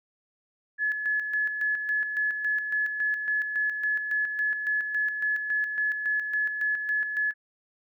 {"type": "tone with tremolo", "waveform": "sine", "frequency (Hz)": 1708, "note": "G#6", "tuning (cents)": 48, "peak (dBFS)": -23, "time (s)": [0.78, 7.34], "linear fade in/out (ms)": 50, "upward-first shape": "square", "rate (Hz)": 3.6, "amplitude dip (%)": 50, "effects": []}